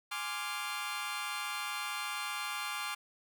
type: chord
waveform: 20% pulse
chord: D half-diminished seventh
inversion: second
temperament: equal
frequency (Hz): 830.6 / 1046.5 / 1174.7 / 1396.9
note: Ab5 / C6 / D6 / F6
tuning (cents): 0 / 0 / 0 / 0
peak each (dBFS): -38 / -38 / -35 / -36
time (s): 0.11-2.95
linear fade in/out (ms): 10
effects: none